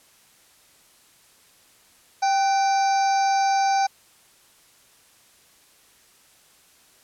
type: harmonic tone with a mistuned harmonic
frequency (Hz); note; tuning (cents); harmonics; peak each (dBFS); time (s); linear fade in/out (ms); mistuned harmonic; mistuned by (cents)
784; G5; 0; 1 / 2 / 3 / 5 / 6 / 7 / 8; -18 / -32 / -35 / -41 / -36 / -38 / -36; 2.22-3.87; 10; 2; -74
effects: white hiss -56 dBFS RMS until 7.03 s + low-pass 12000 Hz 12 dB/octave